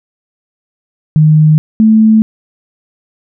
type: tone pair in turn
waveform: sine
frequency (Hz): 154.3 / 219.1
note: D#3 / A3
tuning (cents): -14 / -7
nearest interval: tritone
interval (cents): 607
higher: second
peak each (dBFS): -3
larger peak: neither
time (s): 1.16-1.58 / 1.8-2.22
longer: neither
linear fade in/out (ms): 0
effects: none